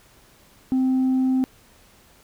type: tone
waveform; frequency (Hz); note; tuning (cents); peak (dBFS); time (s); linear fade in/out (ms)
sine; 260; C4; -11; -15; 0.72-1.44; 0
effects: tanh soft clip ceiling -16 dBFS + pink hiss -54 dBFS RMS until 2.23 s